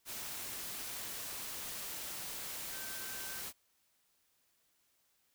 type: tone in noise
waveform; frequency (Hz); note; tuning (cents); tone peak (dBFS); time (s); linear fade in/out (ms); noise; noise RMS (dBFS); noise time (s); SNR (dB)
sine; 1549; G6; -21; -50; 2.7-3.43; 50; white; -43; 0.05-3.53; -10
effects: white hiss -75 dBFS RMS until 5.34 s